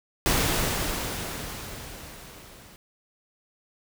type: noise with level ramp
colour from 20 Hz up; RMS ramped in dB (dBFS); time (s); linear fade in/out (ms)
pink; -22 to -50; 0.26-2.76; 0
effects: none